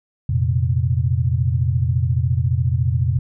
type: chord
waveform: sine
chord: F suspended fourth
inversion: none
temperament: equal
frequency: 87.31 / 116.54 / 130.81 Hz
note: F2 / Bb2 / C3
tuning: 0 / 0 / 0 cents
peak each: -20 dBFS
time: 0.29-3.19 s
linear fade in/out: 5 ms
effects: none